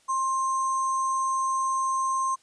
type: tone with sample-and-hold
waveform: sine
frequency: 1059 Hz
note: C6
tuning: 21 cents sharp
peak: -23 dBFS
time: 0.08-2.36 s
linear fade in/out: 20 ms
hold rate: 7350 Hz
effects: white hiss -62 dBFS RMS until 2.42 s + resampled to 22050 Hz